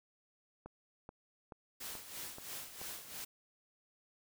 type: click train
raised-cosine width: 1 ms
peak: -34 dBFS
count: 6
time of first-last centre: 0.66-2.815 s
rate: 2.32 Hz
type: noise with tremolo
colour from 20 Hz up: white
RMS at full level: -44 dBFS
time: 1.8-3.25 s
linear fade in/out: 10 ms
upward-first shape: sine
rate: 3 Hz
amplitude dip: 65%
effects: none